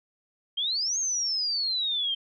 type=exponential two-way sweep; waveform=sine; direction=up then down; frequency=3136 to 6550 to 3136 Hz; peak=-25 dBFS; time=0.57-2.15 s; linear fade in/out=10 ms; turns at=0.98 s; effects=none